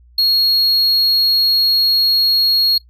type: tone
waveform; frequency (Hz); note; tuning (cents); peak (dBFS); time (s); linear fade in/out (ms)
triangle; 4300; C8; +47; -10; 0.18-2.78; 5
effects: noise-tail reverb RT60 0.1 s tail -18 dB re dry + added 60 Hz sine -44 dBFS peak until 2.89 s